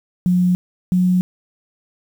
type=tone pair in turn; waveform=sine; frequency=179.8 / 181.78 Hz; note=F#3 / F#3; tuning=-49 / -30 cents; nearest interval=unison; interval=19 cents; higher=second; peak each=-12 dBFS; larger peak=neither; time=0.26-0.55 / 0.92-1.21 s; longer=neither; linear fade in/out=0 ms; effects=7-bit